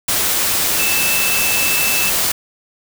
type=tone in noise; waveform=sine; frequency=2637 Hz; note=E7; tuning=in tune; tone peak=-19 dBFS; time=0.79-2.1 s; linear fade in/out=5 ms; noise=white; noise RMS=-17 dBFS; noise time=0.08-2.32 s; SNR=-5 dB; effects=none